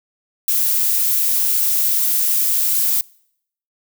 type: noise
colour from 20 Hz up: violet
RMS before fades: -17 dBFS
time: 0.48-3.01 s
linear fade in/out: 2 ms
effects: noise-tail reverb RT60 0.7 s tail -25 dB re dry